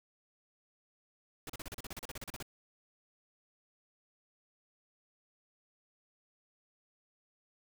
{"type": "noise bursts", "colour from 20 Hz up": "pink", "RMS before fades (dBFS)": -43, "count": 16, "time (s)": [1.47, 2.426], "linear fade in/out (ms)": 2, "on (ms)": 26, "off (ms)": 36, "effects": []}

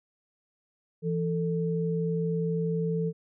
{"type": "tone pair together", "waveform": "sine", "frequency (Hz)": [166.27, 443.9], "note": ["E3", "A4"], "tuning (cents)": [15, 15], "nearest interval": "octave + perfect fourth", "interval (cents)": 1700, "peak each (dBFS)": [-27, -30], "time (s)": [1.02, 3.13], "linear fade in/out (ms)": 50, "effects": []}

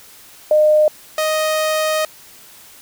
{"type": "tone pair in turn", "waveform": ["sine", "sawtooth"], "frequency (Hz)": [610, 623.5], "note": ["D#5", "D#5"], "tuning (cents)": [-34, 3], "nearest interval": "unison", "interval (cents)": 37, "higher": "second", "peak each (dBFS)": [-9, -12], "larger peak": "first", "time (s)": [[0.51, 0.88], [1.18, 2.05]], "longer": "second", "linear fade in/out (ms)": 2, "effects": ["white hiss -43 dBFS RMS until 2.81 s"]}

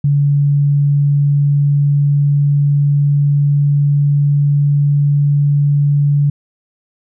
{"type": "tone with pitch glide", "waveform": "sine", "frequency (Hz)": [143.1, 144.01], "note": ["D3", "D3"], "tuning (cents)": [-45, -34], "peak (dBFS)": -9, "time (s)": [0.04, 6.3], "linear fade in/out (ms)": 5, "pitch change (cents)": 11, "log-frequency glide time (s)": [0.18, 5.22], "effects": []}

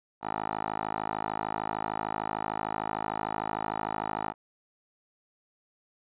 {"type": "tone with band-pass filter", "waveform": "10% pulse", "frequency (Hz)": 53.3, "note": "G#1", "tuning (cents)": 46, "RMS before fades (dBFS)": -33, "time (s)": [0.21, 4.34], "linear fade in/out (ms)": 50, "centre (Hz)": 930, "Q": 2.5, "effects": ["resampled to 8000 Hz"]}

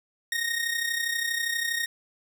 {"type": "tone with amplitude modulation", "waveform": "sawtooth", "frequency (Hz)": 1859, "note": "A#6", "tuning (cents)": -5, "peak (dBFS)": -20, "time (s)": [0.32, 1.86], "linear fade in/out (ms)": 2, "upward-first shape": "sine", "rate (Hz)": 32.4, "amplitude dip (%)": 60, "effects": []}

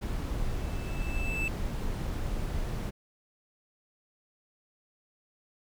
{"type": "noise", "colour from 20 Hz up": "brown", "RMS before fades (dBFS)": -32, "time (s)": [0.01, 2.91], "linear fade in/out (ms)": 20}
{"type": "tone with exponential growth", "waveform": "triangle", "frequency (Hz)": 2637, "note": "E7", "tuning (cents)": 0, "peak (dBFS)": -27, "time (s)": [0.33, 1.48], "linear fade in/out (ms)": 1, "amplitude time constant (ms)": 250}
{"effects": []}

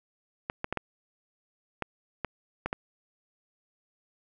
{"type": "clicks", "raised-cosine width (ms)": 0.5, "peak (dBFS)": -15, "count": 8, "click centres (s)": [0.499, 0.644, 0.726, 0.773, 1.823, 2.247, 2.66, 2.729], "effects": []}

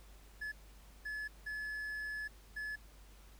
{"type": "tone bursts at uneven times", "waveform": "triangle", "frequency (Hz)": 1714, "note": "A6", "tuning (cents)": -46, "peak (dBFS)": -37, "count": 4, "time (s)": [[0.41, 0.52], [1.05, 1.28], [1.46, 2.28], [2.56, 2.76]], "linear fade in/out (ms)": 10, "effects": ["added 50 Hz sine -56 dBFS peak until 3.39 s", "pink hiss -63 dBFS RMS until 3.39 s"]}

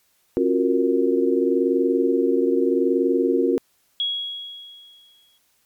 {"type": "chord", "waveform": "sine", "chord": "Gb major seventh", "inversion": "second", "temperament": "equal with one note detuned", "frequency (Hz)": [270.7, 349.2, 370, 466.2], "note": ["Db4", "F4", "Gb4", "Bb4"], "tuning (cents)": [-41, 0, 0, 0], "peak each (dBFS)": -22, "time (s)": [0.37, 3.58], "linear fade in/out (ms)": 0}
{"type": "tone with exponential decay", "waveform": "sine", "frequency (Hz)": 3322, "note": "G#7", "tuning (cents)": 0, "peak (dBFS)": -19, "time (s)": [4, 5.38], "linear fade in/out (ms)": 1, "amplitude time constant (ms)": 300}
{"effects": ["white hiss -64 dBFS RMS until 5.65 s", "MP3 96 kbps"]}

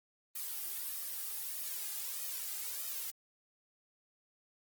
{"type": "noise with flanger", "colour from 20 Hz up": "blue", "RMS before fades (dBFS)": -40, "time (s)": [0.35, 3.11], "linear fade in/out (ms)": 10, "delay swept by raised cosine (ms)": [1.6, 2.5], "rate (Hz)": 1.6, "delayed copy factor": 0.9, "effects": ["Opus 24 kbps"]}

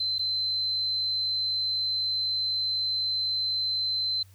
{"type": "tone with dropouts", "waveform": "sine", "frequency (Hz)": 4076, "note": "C8", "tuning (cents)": -46, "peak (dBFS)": -25, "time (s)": [0, 4.23], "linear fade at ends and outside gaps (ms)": 5, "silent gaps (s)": [0.184, 0.192], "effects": ["added 95 Hz sine -51 dBFS peak until 4.34 s", "white hiss -62 dBFS RMS until 4.34 s"]}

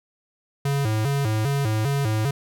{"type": "tone with vibrato", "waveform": "square", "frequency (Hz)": 123.47, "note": "B2", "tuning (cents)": 0, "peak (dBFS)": -21, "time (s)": [0.65, 2.31], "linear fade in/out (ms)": 5, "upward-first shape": "square", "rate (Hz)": 2.5, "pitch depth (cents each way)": 220, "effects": []}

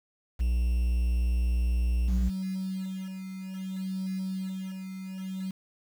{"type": "tone", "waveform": "triangle", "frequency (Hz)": 59.8, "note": "A#1", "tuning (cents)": 45, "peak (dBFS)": -21, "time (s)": [0.39, 2.3], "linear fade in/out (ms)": 20}
{"type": "tone with tremolo", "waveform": "sine", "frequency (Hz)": 189.1, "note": "F#3", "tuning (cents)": 38, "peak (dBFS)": -29, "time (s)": [2.08, 5.51], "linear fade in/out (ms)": 5, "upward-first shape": "sine", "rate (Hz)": 0.61, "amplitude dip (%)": 55}
{"effects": ["8-bit"]}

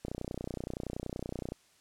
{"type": "click train", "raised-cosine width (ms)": 2, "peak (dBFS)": -23, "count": 46, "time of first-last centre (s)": [0.05, 1.521], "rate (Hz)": 30.6, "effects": ["white hiss -65 dBFS RMS until 1.8 s", "low-pass 9000 Hz 12 dB/octave"]}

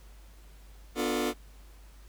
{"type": "chord", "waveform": "sawtooth", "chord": "B half-diminished seventh", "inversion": "none", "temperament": "just", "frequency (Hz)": [246.9, 296.3, 355.6, 444.5], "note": ["B3", "D4", "F4", "A4"], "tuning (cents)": [0, 15, 31, 18], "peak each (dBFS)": -29, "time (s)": [0.95, 1.34], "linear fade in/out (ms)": 50, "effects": ["added 50 Hz sine -49 dBFS peak until 2.08 s", "pink hiss -60 dBFS RMS until 2.08 s"]}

